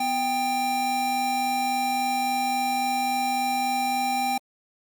square tone pair together, 249.5 / 792.1 Hz, B3 / G5, +18 / +18 cents, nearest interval octave + minor sixth, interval 2000 cents, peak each -33 / -24 dBFS, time 0-4.38 s, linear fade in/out 5 ms, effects Opus 48 kbps

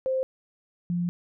sine tone pair in turn, 523.3 / 174.63 Hz, C5 / F3, 0 / 0 cents, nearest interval octave + perfect fifth, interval 1900 cents, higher first, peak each -23 / -24 dBFS, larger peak first, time 0.06-0.23 / 0.9-1.09 s, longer second, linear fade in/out 0 ms, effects none

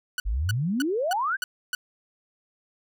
sawtooth tone bursts, 1480 Hz, F#6, in tune, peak -22 dBFS, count 6, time 0.18-1.75 s, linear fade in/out 2 ms, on 20 ms, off 290 ms
sine exponential sweep, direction up, 45 to 1661.2 Hz, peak -23 dBFS, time 0.25-1.37 s, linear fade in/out 20 ms
effects none

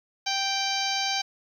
harmonic tone with a mistuned harmonic, 784 Hz, G5, in tune, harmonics 1 / 2 / 3 / 4 / 5 / 6 / 7 / 8, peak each -30 / -36 / -33 / -33 / -33 / -32 / -36 / -36 dBFS, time 0.26-1.22 s, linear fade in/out 10 ms, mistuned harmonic 4, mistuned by -17 cents, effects 9-bit

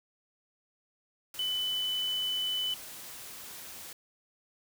sine tone in noise, 3000 Hz, F#7, 23 cents sharp, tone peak -29 dBFS, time 1.39-2.74 s, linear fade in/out 2 ms, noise white, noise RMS -45 dBFS, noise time 1.34-3.93 s, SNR +13 dB, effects none

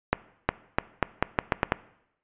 accelerating click train, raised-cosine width 0.5 ms, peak -5 dBFS, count 9, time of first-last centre 0.13-1.721 s, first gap 360 ms, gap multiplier 0.82, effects noise-tail reverb RT60 0.8 s tail -19 dB re dry + resampled to 8000 Hz

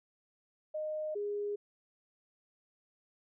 sine tone pair in turn, 616 / 411.1 Hz, D#5 / G#4, -17 / -18 cents, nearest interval perfect fifth, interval 701 cents, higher first, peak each -34 / -33 dBFS, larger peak second, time 0.74-1.15 / 1.15-1.56 s, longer neither, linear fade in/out 10 ms, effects none

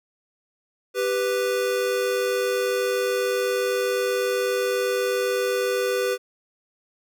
square tone pair together, 393.9 / 493.9 Hz, G4 / B4, +8 / 0 cents, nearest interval major third, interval 392 cents, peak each -26 / -24 dBFS, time 0.94-6.18 s, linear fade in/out 50 ms, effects none

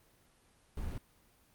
brown noise, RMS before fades -38 dBFS, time 0.77-0.98 s, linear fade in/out 2 ms, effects pink hiss -67 dBFS RMS until 1.54 s + Opus 32 kbps

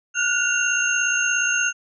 sine tone cluster, 1430 / 1487 / 2768 / 6410 Hz, F6 / F#6 / F7 / G8, +41 / +8 / -16 / +38 cents, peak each -24 dBFS, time 0.14-1.73 s, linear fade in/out 50 ms, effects none

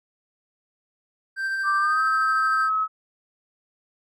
triangle tone with tremolo, 1568 Hz, G6, in tune, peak -21 dBFS, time 1.36-2.7 s, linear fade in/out 50 ms, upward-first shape sine, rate 13 Hz, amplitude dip 25%
sine tone with pitch glide, 1179 to 1285.7 Hz, D6 to E6, +6 to -44 cents, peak -20 dBFS, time 1.63-2.88 s, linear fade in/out 50 ms, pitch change +150 cents, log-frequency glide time 1.79-2.03 s
effects none

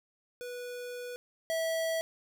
square tone pair in turn, 490.5 / 652.1 Hz, B4 / E5, -12 / -19 cents, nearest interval perfect fourth, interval 493 cents, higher second, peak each -39 / -30 dBFS, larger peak second, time 0.41-1.16 / 1.5-2.01 s, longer first, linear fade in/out 0 ms, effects none

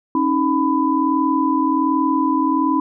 sine tone cluster, 273.3 / 314.6 / 999 Hz, C#4 / D#4 / B5, -24 / +19 / +20 cents, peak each -19 dBFS, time 0.15-2.8 s, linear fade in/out 2 ms, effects none

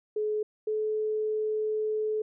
sine tone pair in turn, 425.7 / 430.6 Hz, G#4 / A4, +43 / -37 cents, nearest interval unison, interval 20 cents, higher second, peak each -26 dBFS, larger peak neither, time 0.16-0.43 / 0.67-2.22 s, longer second, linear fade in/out 5 ms, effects none

